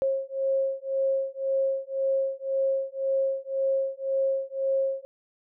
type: beating tone pair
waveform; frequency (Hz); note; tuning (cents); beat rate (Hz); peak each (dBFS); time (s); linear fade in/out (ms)
sine; 538 / 539.9; C5 / C#5; +48 / -46; 1.9; -27; 0.02-5.05; 0
effects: none